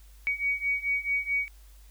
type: beating tone pair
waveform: sine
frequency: 2250 / 2254.6 Hz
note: C#7 / C#7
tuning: +25 / +29 cents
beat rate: 4.6 Hz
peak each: -30 / -28 dBFS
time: 0.27-1.48 s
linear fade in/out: 0 ms
effects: added 50 Hz sine -49 dBFS peak until 1.9 s + white hiss -61 dBFS RMS until 1.9 s